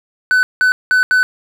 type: tone bursts at uneven times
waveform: triangle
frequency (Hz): 1505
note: F#6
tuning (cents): +29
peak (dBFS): -7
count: 4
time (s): 0.31-0.43 / 0.61-0.72 / 0.91-1.03 / 1.11-1.23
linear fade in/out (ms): 0
effects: none

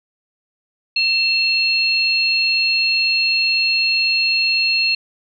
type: tone pair together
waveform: sine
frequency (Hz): 2681 / 4258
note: E7 / C8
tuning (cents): +29 / +30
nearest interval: minor sixth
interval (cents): 801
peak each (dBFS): -17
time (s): 0.96-4.95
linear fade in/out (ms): 5
effects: none

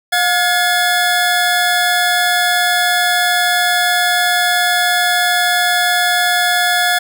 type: tone pair together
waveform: 25% pulse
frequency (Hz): 713.5 / 1697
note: F5 / G#6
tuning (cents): +37 / +37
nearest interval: octave + minor third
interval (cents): 1500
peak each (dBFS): -11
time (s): 0.12-6.99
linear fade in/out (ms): 10
effects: none

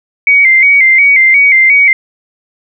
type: tone with vibrato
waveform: sine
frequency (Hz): 2169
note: C#7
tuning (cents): -38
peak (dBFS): -3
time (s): 0.27-1.93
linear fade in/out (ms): 2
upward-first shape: square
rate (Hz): 2.8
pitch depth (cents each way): 65
effects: none

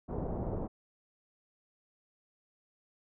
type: low-pass noise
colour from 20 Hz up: pink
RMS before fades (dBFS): -36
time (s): 0.08-0.68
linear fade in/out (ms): 20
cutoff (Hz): 770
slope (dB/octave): 24
effects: none

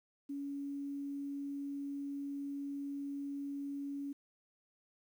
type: tone with quantisation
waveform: sine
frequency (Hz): 281.2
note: C#4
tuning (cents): +25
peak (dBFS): -38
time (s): 0.29-4.13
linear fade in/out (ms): 10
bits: 11
effects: none

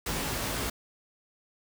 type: noise with comb filter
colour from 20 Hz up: pink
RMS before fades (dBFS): -32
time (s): 0.06-0.7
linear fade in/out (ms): 5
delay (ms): 19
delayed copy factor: +0.55
effects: none

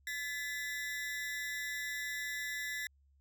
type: ring-modulated tone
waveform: 40% pulse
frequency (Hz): 1864.7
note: A#6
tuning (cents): 0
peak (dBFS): -33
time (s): 0.07-2.87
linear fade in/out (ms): 2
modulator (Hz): 137
effects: added 69 Hz sine -65 dBFS peak until 3.2 s

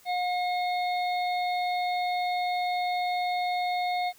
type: harmonic tone with a mistuned harmonic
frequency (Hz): 719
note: F#5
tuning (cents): -50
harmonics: 1 / 3 / 5 / 6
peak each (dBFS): -26 / -35 / -40 / -42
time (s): 0.05-4.13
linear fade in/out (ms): 50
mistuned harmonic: 5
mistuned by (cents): +36
effects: white hiss -57 dBFS RMS until 4.18 s

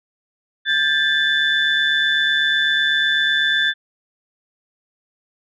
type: tone cluster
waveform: sine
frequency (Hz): 1596 / 1744 / 3510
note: G6 / A6 / A7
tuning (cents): +31 / -16 / -5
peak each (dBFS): -19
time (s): 0.65-3.74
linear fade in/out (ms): 50
effects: tanh soft clip ceiling -6 dBFS

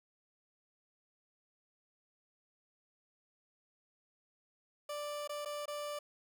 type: tone with dropouts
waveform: 30% pulse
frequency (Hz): 588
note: D5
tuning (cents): +2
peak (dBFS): -36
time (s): 4.89-5.99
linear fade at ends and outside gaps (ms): 5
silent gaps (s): 5.276-5.293 / 5.45-5.457 / 5.657-5.679
effects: none

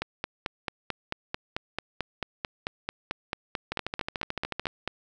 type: two click trains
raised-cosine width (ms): 0.3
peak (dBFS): -13 / -14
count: 23 / 14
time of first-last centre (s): 0.02-4.877 / 3.72-4.669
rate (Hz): 4.53 / 13.7
effects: none

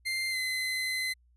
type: tone with pitch glide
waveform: 30% pulse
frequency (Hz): 2093 to 2043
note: C7 to C7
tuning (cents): 0 to -42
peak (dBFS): -27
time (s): 0.05-1.14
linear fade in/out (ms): 20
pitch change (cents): -42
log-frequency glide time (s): 0.3-0.37
effects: added 60 Hz sine -61 dBFS peak until 1.36 s + resampled to 32000 Hz

